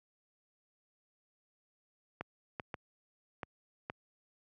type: clicks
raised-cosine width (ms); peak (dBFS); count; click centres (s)
0.5; -23; 5; 2.21 / 2.598 / 2.742 / 3.432 / 3.899
effects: high-pass 80 Hz 12 dB/octave

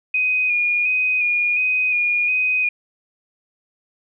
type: tone with vibrato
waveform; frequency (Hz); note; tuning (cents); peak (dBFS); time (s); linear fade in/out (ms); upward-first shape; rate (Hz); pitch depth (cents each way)
sine; 2470; D#7; -13; -16; 0.14-2.69; 5; square; 1.4; 25
effects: none

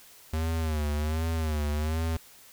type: tone with vibrato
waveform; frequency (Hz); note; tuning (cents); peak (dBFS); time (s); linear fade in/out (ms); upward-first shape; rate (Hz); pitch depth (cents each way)
square; 77.78; D#2; 0; -27; 0.33-2.17; 5; sine; 1.3; 90
effects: white hiss -53 dBFS RMS until 2.52 s

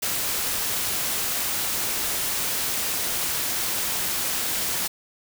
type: noise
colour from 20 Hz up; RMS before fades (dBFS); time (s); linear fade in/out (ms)
white; -26; 0.02-4.88; 10
effects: none

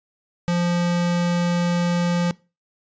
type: tone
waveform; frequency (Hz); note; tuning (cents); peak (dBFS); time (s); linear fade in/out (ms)
square; 174.2; F3; -4; -19; 0.48-2.31; 0
effects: noise-tail reverb RT60 0.3 s tail -22 dB re dry + resampled to 16000 Hz

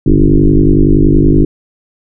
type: tone with frequency modulation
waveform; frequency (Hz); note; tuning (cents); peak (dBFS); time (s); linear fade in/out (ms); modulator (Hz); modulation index
sine; 147.5; D3; +8; -4; 0.06-1.45; 5; 50.6; 4.2
effects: none

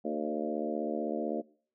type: harmonic tone with a mistuned harmonic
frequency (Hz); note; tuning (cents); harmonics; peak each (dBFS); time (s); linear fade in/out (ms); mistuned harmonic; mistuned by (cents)
75.8; D#2; -45; 3 / 4 / 5 / 6 / 7 / 8 / 9; -36 / -37 / -38 / -39 / -39 / -40 / -41; 0.04-1.42; 20; 7; +18
effects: noise-tail reverb RT60 0.5 s tail -23 dB re dry

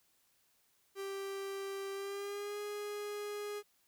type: tone with pitch glide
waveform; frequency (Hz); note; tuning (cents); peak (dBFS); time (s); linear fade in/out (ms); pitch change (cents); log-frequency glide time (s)
45% pulse; 392 to 413.9; G4 to G#4; 0 to -6; -39; 0.95-3.63; 50; +94; 1.93-2.59
effects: white hiss -73 dBFS RMS until 3.87 s

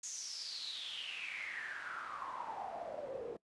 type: noise with band-pass filter sweep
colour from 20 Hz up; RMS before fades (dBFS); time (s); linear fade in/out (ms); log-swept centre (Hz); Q
pink; -44; 0.03-3.37; 5; 6800 to 430; 9.2
effects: noise-tail reverb RT60 0.1 s tail -22 dB re dry + resampled to 24000 Hz

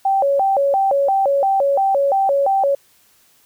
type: tone with vibrato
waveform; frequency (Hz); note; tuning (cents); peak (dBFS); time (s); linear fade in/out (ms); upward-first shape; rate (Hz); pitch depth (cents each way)
sine; 659.3; E5; 0; -13; 0.05-2.75; 5; square; 2.9; 290
effects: white hiss -55 dBFS RMS until 3.45 s

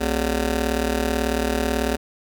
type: ring-modulated tone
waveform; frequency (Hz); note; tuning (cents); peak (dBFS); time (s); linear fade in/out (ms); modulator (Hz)
15% pulse; 161.8; E3; -32; -11; 0-1.97; 20; 100
effects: none

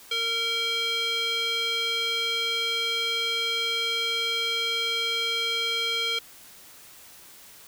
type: tone with band-pass filter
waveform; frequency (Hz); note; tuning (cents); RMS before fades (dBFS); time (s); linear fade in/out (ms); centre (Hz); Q
square; 460; A#4; -23; -27; 0.11-6.19; 5; 3200; 3.2
effects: white hiss -49 dBFS RMS until 7.67 s

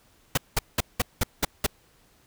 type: noise bursts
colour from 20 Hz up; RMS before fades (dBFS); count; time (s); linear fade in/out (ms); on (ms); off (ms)
pink; -22; 7; 0.35-1.665; 5; 25; 190
effects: pink hiss -61 dBFS RMS until 2.26 s

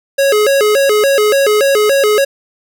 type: tone with vibrato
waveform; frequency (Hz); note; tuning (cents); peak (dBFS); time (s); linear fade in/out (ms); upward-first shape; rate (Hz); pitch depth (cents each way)
square; 482.8; B4; -39; -9; 0.18-2.25; 10; square; 3.5; 230
effects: none

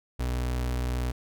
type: tone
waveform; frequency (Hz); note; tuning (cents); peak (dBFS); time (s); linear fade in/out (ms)
35% pulse; 61.74; B1; 0; -25; 0.19-1.12; 10
effects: none

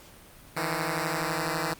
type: beating tone pair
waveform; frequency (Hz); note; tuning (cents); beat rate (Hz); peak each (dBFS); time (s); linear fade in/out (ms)
5% pulse; 155.56 / 167.56; D#3 / E3; 0 / +29; 12; -19 / -19; 0.56-1.74; 10
effects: pink hiss -51 dBFS RMS until 1.79 s + Opus 48 kbps

